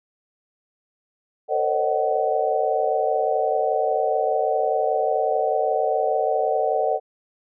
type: tone cluster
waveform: sine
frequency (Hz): 451.4 / 518 / 543 / 614 / 752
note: A4 / C5 / C#5 / D#5 / F#5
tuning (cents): +44 / -17 / -36 / -23 / +28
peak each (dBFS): -25 / -29 / -28 / -24 / -23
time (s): 1.48-7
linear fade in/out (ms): 50
effects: none